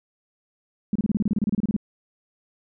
sine tone bursts, 207.7 Hz, G#3, in tune, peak -18 dBFS, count 16, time 0.93-1.765 s, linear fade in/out 2 ms, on 25 ms, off 29 ms, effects none

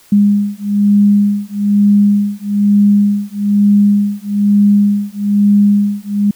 sine beating tone pair, 203.5 / 204.6 Hz, G#3 / G#3, -35 / -26 cents, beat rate 1.1 Hz, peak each -11 dBFS, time 0.12-6.31 s, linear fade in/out 5 ms, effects white hiss -46 dBFS RMS until 6.35 s

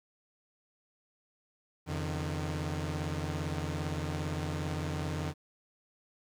sawtooth tone cluster, 85 / 134.9 / 152.3 Hz, F2 / C#3 / D#3, -46 / -47 / -37 cents, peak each -32 / -38 / -32 dBFS, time 1.86-5.34 s, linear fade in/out 50 ms, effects low-pass 9000 Hz 12 dB/octave + 10-bit

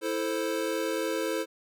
square chord, A minor, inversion second, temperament equal, 329.6 / 440 / 523.3 Hz, E4 / A4 / C5, 0 / 0 / 0 cents, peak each -33 dBFS, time 0.01-1.46 s, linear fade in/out 50 ms, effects none

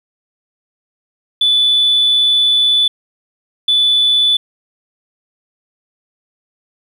sine tone bursts at uneven times, 3478 Hz, A7, 21 cents flat, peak -8 dBFS, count 2, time 1.41-2.88 / 3.68-4.37 s, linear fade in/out 5 ms, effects tanh soft clip ceiling -5 dBFS + 8-bit

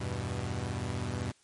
sawtooth chord, E minor, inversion none, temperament equal, 82.41 / 98 / 123.47 Hz, E2 / G2 / B2, 0 / 0 / 0 cents, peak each -35 / -32 / -32 dBFS, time 0-1.32 s, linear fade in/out 10 ms, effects white hiss -65 dBFS RMS until 1.43 s + MP3 48 kbps

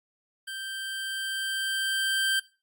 25% pulse tone with level ramp, 1568 Hz, G6, in tune, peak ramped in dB -31 to -19 dBFS, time 0.47-2.4 s, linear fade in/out 10 ms, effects noise-tail reverb RT60 0.3 s tail -18 dB re dry + Opus 48 kbps

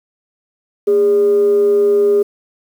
sine tone with frequency modulation, 407.5 Hz, G#4, 33 cents flat, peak -8 dBFS, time 0.87-2.23 s, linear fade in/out 10 ms, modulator 175 Hz, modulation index 0.21, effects tanh soft clip ceiling -5 dBFS + 7-bit

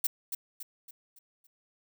violet noise with echo, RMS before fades -27 dBFS, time 0.04-0.07 s, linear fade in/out 5 ms, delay 280 ms, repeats 5, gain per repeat -7 dB, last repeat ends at 1.47 s, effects none

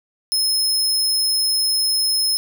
sawtooth tone, 5170 Hz, E8, 34 cents flat, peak -14 dBFS, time 0.32-2.37 s, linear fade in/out 0 ms, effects none

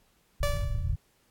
pink low-pass noise, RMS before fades -29 dBFS, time 0.4-0.96 s, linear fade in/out 10 ms, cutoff 140 Hz, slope 48 dB/octave
sawtooth tone with exponential decay, 580 Hz, D5, 22 cents flat, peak -22 dBFS, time 0.43-0.94 s, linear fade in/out 1 ms, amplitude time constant 110 ms
effects pink hiss -67 dBFS RMS until 1.3 s + AAC 64 kbps

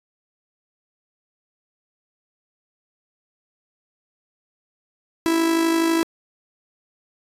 45% pulse tone with amplitude modulation, 329.6 Hz, E4, in tune, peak -15 dBFS, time 5.26-6.03 s, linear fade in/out 0 ms, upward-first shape sine, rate 52.2 Hz, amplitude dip 45%, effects resampled to 32000 Hz

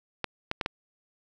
clicks, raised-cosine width 0.3 ms, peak -12 dBFS, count 4, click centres 0.243 / 0.514 / 0.612 / 0.661 s, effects none

